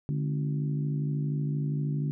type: harmonic tone with a mistuned harmonic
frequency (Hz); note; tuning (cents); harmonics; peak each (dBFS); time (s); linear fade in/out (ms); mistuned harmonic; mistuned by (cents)
52.8; G#1; +29; 3 / 4 / 5 / 6 / 7; -27 / -38 / -38 / -45 / -46; 0.09-2.11; 0; 3; -130
effects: none